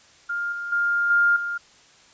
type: tone with level steps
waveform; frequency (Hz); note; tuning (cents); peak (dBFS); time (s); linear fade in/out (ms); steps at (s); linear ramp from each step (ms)
sine; 1405; F6; +10; -24 / -28 / -19 / -15 / -25; 0.29-1.58; 10; 0.52 / 0.72 / 1.1 / 1.36; 5
effects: white hiss -53 dBFS RMS until 2.13 s + resampled to 16000 Hz